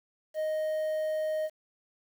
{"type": "tone with quantisation", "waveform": "triangle", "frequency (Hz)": 622.3, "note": "D#5", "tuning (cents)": 0, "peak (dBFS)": -26, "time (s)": [0.34, 1.5], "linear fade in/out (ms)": 50, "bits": 9, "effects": []}